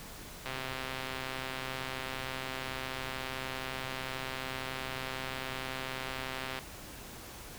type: click train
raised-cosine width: 0.3 ms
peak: -21 dBFS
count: 804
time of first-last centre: 0.46-6.59 s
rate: 131 Hz
effects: pink hiss -47 dBFS RMS until 7.58 s